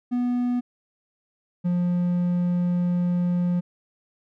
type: tone pair in turn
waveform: triangle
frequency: 245.2 / 176.61 Hz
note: B3 / F3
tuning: -12 / +20 cents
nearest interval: tritone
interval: 568 cents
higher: first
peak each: -19 / -18 dBFS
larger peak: second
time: 0.11-0.61 / 1.64-3.61 s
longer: second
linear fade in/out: 20 ms
effects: none